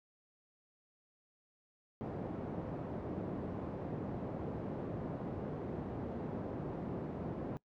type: band-pass noise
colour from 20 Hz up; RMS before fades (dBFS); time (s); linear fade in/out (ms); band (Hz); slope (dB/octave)
pink; -41; 2.01-7.57; 0; 120 to 550; 12
effects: noise-tail reverb RT60 0.1 s tail -22 dB re dry